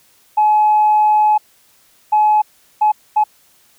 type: tone bursts at uneven times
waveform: sine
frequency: 850 Hz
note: G#5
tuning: 40 cents sharp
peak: -8 dBFS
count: 4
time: 0.37-1.38 / 2.12-2.42 / 2.81-2.92 / 3.16-3.24 s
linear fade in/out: 10 ms
effects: tanh soft clip ceiling -5 dBFS + white hiss -53 dBFS RMS until 3.78 s